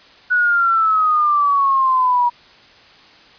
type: exponential sweep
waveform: sine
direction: down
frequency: 1480 to 957 Hz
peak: -12 dBFS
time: 0.3-2.3 s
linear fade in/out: 20 ms
effects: white hiss -46 dBFS RMS until 3.38 s + resampled to 11025 Hz